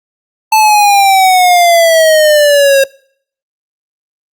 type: exponential sweep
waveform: square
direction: down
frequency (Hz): 880 to 540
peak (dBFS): -5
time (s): 0.52-2.84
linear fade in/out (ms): 5
effects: noise-tail reverb RT60 0.6 s tail -24 dB re dry + Opus 48 kbps